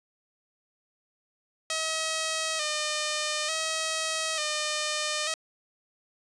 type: tone with vibrato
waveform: 5% pulse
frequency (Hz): 622.3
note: D#5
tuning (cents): 0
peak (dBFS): -16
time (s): 1.7-5.34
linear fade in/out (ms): 2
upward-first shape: square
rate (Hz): 0.56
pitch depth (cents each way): 45
effects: resampled to 24000 Hz